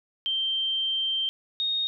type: tone pair in turn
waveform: sine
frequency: 3140 / 3716 Hz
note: G7 / A#7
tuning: +2 / -6 cents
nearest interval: minor third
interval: 292 cents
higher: second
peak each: -24 dBFS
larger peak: neither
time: 0.26-1.29 / 1.6-1.87 s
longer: first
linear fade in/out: 0 ms
effects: none